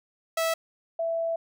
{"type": "tone pair in turn", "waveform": ["sawtooth", "sine"], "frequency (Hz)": [654, 662.7], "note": ["E5", "E5"], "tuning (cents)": [-14, 9], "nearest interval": "unison", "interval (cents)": 23, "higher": "second", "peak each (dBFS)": [-20, -25], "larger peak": "first", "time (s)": [[0.37, 0.54], [0.99, 1.36]], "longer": "second", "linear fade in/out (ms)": 5, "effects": []}